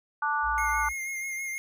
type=chord; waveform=sine; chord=D major; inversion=second; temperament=just; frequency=881 / 1174.7 / 1468.3 Hz; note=A5 / D6 / F#6; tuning=+2 / 0 / -14 cents; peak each=-29 dBFS; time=0.22-0.89 s; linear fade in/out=5 ms
type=tone; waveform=sine; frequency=59.5 Hz; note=A#1; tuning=36 cents sharp; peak=-36 dBFS; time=0.42-0.94 s; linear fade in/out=50 ms
type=tone with vibrato; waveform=square; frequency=2133 Hz; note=C7; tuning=33 cents sharp; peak=-32 dBFS; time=0.58-1.58 s; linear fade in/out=0 ms; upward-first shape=sine; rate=6.2 Hz; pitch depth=28 cents each way
effects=none